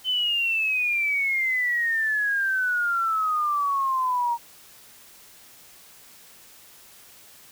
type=exponential sweep; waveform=sine; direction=down; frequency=3064 to 932.3 Hz; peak=-21 dBFS; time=0.04-4.38 s; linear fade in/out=50 ms; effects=white hiss -50 dBFS RMS until 7.51 s